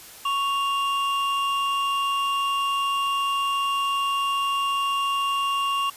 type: tone pair together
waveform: triangle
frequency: 1108.7 / 2794 Hz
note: C#6 / F7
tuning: 0 / 0 cents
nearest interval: octave + major third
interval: 1600 cents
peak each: -21 / -26 dBFS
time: 0.25-5.9 s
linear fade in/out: 5 ms
effects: white hiss -44 dBFS RMS until 5.96 s + resampled to 32000 Hz